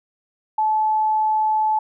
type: tone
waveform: sine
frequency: 865 Hz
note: A5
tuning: 30 cents flat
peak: -16 dBFS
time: 0.58-1.79 s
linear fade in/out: 5 ms
effects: none